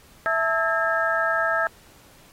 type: tone cluster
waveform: sine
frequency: 659 / 884 / 1305 / 1626 / 1798 Hz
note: E5 / A5 / E6 / G#6 / A6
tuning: -1 / +8 / -18 / -37 / +37 cents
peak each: -25 / -32 / -25 / -24 / -32 dBFS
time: 0.26-1.67 s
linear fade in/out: 0 ms
effects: pink hiss -53 dBFS RMS until 2.32 s + AAC 48 kbps